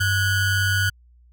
square ring-modulated tone, 779 Hz, G5, 11 cents flat, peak -16 dBFS, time 0-0.9 s, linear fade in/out 10 ms, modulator 682 Hz, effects added 60 Hz sine -50 dBFS peak until 1.32 s

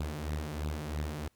sawtooth beating tone pair, 73.42 / 76.42 Hz, D2 / D#2, 0 / -31 cents, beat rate 3 Hz, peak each -34 / -32 dBFS, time 0-1.28 s, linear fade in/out 5 ms, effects pink hiss -72 dBFS RMS until 1.35 s

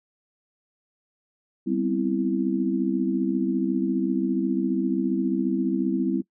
sine chord, C major seventh, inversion second, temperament equal, 196 / 246.9 / 261.6 / 329.6 Hz, G3 / B3 / C4 / E4, 0 / 0 / 0 / 0 cents, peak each -27 / -30 / -26 / -26 dBFS, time 1.66-6.22 s, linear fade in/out 20 ms, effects noise-tail reverb RT60 0.1 s tail -21 dB re dry

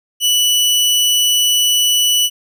sawtooth tone, 2960 Hz, F#7, in tune, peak -8 dBFS, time 0.2-2.3 s, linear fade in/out 50 ms, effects none

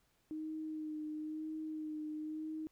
sine tone with vibrato, 309.7 Hz, D#4, 8 cents flat, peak -39 dBFS, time 0.31-2.67 s, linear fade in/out 0 ms, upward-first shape sine, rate 1 Hz, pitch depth 22 cents each way, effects pink hiss -75 dBFS RMS until 2.71 s

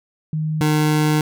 sine / 25% pulse tone pair in turn, 155.56 / 152.53 Hz, D#3 / D#3, 0 / -34 cents, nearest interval unison, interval 34 cents, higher first, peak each -19 / -11 dBFS, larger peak second, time 0.33-0.61 / 0.61-1.21 s, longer second, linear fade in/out 2 ms, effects none

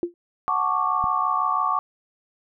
sine tone with exponential decay, 346.4 Hz, F4, 14 cents flat, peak -17 dBFS, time 0.03-0.14 s, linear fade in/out 1 ms, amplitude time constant 22 ms
sine chord, D major seventh, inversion first, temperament equal, 740 / 880 / 1108.7 / 1174.7 Hz, F#5 / A5 / C#6 / D6, 0 / 0 / 0 / 0 cents, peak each -29 / -29 / -23 / -24 dBFS, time 0.48-1.79 s, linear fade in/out 0 ms
click, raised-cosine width 5 ms, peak -22 dBFS, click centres 1.041 s
effects none

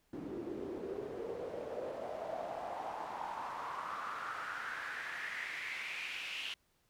pink noise with band-pass filter sweep, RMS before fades -42 dBFS, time 0.13-6.54 s, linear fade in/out 2 ms, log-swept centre 300 to 2900 Hz, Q 4.9, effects pink hiss -75 dBFS RMS until 6.89 s

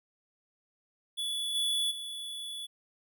square tone with level steps, 3429 Hz, A7, 45 cents flat, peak -32 / -28 / -38 dBFS, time 1.17-2.67 s, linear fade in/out 20 ms, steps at 1.54 / 1.9 s, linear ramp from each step 20 ms, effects none

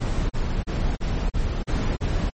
brown noise bursts, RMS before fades -23 dBFS, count 7, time 0-2.304 s, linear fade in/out 20 ms, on 300 ms, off 34 ms, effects MP3 32 kbps

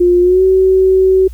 sine tone with pitch glide, 354.3 to 377.5 Hz, F4 to F#4, +25 to +35 cents, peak -6 dBFS, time 0-1.28 s, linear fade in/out 10 ms, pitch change +110 cents, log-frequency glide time 0.21-0.43 s, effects added 60 Hz sine -26 dBFS peak until 1.33 s + white hiss -50 dBFS RMS until 1.33 s

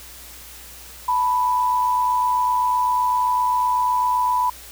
sine tone pair together, 880 / 987.8 Hz, A5 / B5, 0 / 0 cents, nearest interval major second, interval 200 cents, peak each -26 / -17 dBFS, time 1.08-4.5 s, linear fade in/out 5 ms, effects added 60 Hz sine -46 dBFS peak until 4.71 s + white hiss -41 dBFS RMS until 4.71 s

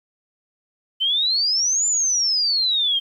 sine exponential two-way sweep, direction up then down, 3022 to 7200 to 3147 Hz, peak -17 dBFS, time 1-3 s, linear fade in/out 20 ms, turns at 1.87 s, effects 9-bit

